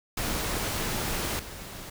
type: noise with level steps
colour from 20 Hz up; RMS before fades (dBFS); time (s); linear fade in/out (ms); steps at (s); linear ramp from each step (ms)
pink; -30 / -41; 0.17-1.9; 5; 1.39; 5
effects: none